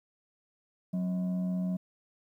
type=tone with frequency modulation; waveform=sine; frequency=183.4 Hz; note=F#3; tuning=15 cents flat; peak=-27 dBFS; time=0.93-1.77 s; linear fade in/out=10 ms; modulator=452 Hz; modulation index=0.31; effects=tanh soft clip ceiling -25 dBFS + 11-bit